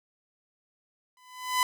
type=tone with exponential growth; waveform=sawtooth; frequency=1006 Hz; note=B5; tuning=32 cents sharp; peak=-16 dBFS; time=1.17-1.63 s; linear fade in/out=1 ms; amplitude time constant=100 ms; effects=none